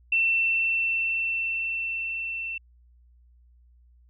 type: tone with level ramp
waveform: sine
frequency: 2689 Hz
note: E7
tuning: 34 cents sharp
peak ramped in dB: -19 to -30 dBFS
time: 0.12-2.58 s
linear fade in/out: 5 ms
effects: added 60 Hz sine -54 dBFS peak until 4.09 s